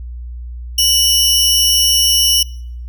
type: tone pair together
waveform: sawtooth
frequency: 2960 / 5527 Hz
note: F#7 / F8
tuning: 0 / -19 cents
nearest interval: major seventh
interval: 1081 cents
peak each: -10 dBFS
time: 0.78-2.43 s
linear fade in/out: 5 ms
effects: noise-tail reverb RT60 0.7 s tail -24 dB re dry + added 60 Hz sine -25 dBFS peak until 2.88 s